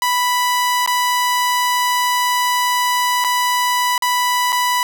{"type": "tone with dropouts", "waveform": "sawtooth", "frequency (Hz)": 987.8, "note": "B5", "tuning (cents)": 0, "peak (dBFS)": -11, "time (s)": [0.02, 4.83], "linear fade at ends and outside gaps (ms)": 1, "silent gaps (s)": [[0.862, 0.875], [3.241, 3.246], [3.979, 4.022], [4.522, 4.527]], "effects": []}